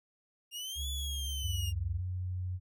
sawtooth linear two-way sweep, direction up then down, 2794 to 3455 to 2794 Hz, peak -35 dBFS, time 0.51-1.73 s, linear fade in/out 50 ms, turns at 0.89 s
sine tone with pitch glide, 69.7 to 69.18 Hz, C#2 to C#2, +10 to -3 cents, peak -35 dBFS, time 0.75-2.02 s, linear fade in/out 50 ms, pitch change -13 cents, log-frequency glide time 1.44-1.8 s
sine tone, 91.3 Hz, F#2, 23 cents flat, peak -33 dBFS, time 1.41-2.6 s, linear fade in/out 50 ms
effects none

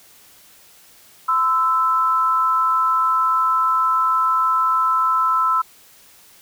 sine tone pair together, 1025 / 1318.5 Hz, C6 / E6, -36 / 0 cents, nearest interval major third, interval 436 cents, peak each -20 / -16 dBFS, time 1.28-5.62 s, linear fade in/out 10 ms, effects white hiss -49 dBFS RMS until 6.41 s

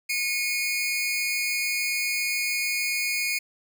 sawtooth tone pair together, 2178 / 2451 Hz, C#7 / D#7, -31 / -27 cents, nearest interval major second, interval 204 cents, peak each -24 dBFS, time 0.09-3.39 s, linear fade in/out 10 ms, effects none

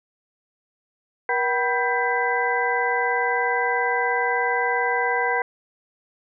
sine tone cluster, 478.8 / 762 / 979 / 1579 / 2006 Hz, A#4 / G5 / B5 / G6 / B6, +46 / -49 / -15 / +12 / +26 cents, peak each -26 dBFS, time 1.29-5.42 s, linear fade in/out 2 ms, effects none

